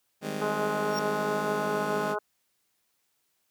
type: chord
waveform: 20% pulse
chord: Ab major seventh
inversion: second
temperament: just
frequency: 155.74 / 194.67 / 207.7 / 259.6 Hz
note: Eb3 / G3 / Ab3 / C4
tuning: +2 / -12 / 0 / -13 cents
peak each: -33 / -35 / -30 / -33 dBFS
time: 0.21-2.16 s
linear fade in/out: 50 ms
type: harmonic tone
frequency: 210 Hz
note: G#3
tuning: 19 cents sharp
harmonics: 2 / 3 / 4 / 5 / 6 / 7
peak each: -32 / -34 / -35 / -36 / -37 / -37 dBFS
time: 0.41-2.19 s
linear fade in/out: 10 ms
type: tone with exponential growth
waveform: square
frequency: 5570 Hz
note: F8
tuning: 5 cents flat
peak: -29 dBFS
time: 0.87-0.99 s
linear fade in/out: 2 ms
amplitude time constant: 26 ms
effects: white hiss -74 dBFS RMS until 3.5 s + high-pass 60 Hz 12 dB/octave